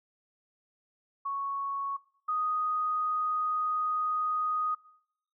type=tone pair in turn; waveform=sine; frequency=1108.7 / 1244.5 Hz; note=C#6 / D#6; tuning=0 / 0 cents; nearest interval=major second; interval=200 cents; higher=second; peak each=-30 / -27 dBFS; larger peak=second; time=1.25-1.97 / 2.28-4.75 s; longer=second; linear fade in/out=10 ms; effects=noise-tail reverb RT60 0.7 s tail -21 dB re dry